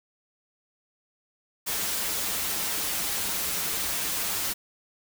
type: noise with comb filter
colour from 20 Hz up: white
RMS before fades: -29 dBFS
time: 1.66-4.54 s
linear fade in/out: 20 ms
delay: 8 ms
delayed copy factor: -0.6
effects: none